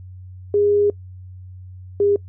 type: tone pair in turn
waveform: sine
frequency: 410 / 405.3 Hz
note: G#4 / G#4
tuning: -22 / -42 cents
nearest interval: unison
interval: 20 cents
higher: first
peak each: -13 dBFS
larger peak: neither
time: 0.54-0.9 / 2-2.16 s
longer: first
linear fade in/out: 2 ms
effects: noise-tail reverb RT60 0.1 s tail -23 dB re dry + added 92 Hz sine -35 dBFS peak until 2.28 s